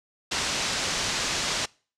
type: low-pass noise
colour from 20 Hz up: white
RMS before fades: -28 dBFS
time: 0.31-1.66 s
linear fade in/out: 10 ms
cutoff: 6800 Hz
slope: 24 dB/octave
effects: noise-tail reverb RT60 0.4 s tail -25 dB re dry + low-pass 11000 Hz 12 dB/octave